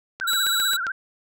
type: click train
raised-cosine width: 0.2 ms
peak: -15 dBFS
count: 6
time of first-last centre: 0.2-0.868 s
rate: 7.49 Hz
type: tone with vibrato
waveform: sine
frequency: 1462 Hz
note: F#6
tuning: 21 cents flat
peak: -24 dBFS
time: 0.21-0.92 s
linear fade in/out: 5 ms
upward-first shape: sine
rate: 16 Hz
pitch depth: 130 cents each way
type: tone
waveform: sawtooth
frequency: 3909 Hz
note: B7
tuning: 19 cents flat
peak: -18 dBFS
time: 0.27-0.77 s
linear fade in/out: 10 ms
effects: none